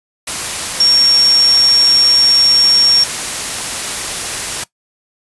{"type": "tone in noise", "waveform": "sine", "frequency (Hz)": 5530, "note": "F8", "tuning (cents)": -18, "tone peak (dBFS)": -7, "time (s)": [0.8, 3.04], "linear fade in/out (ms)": 5, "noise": "white", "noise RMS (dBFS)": -20, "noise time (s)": [0.27, 4.64], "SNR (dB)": 10, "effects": ["noise-tail reverb RT60 0.1 s tail -19 dB re dry", "resampled to 24000 Hz"]}